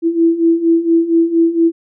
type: beating tone pair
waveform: sine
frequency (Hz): 329.6 / 333.9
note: E4 / E4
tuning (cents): 0 / +22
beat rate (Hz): 4.3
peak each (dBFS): -15 / -11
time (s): 0.02-1.72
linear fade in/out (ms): 50
effects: none